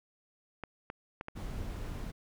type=clicks; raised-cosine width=0.5 ms; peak=-24 dBFS; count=4; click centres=0.637 / 0.901 / 1.211 / 1.284 s
type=noise; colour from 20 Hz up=brown; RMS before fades=-39 dBFS; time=1.35-2.12 s; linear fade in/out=20 ms
effects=none